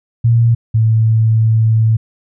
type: tone pair in turn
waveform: sine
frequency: 116.5 / 111.4 Hz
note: A#2 / A2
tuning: -1 / +22 cents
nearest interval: minor second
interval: 77 cents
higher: first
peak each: -7 / -8 dBFS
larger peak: first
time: 0.24-0.55 / 0.74-1.97 s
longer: second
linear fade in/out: 10 ms
effects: none